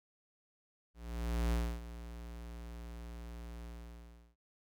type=tone with ADSR envelope; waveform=square; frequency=58.27 Hz; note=A#1; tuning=in tune; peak=-30 dBFS; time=0.94-4.36 s; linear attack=580 ms; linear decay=280 ms; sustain=-15 dB; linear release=710 ms; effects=none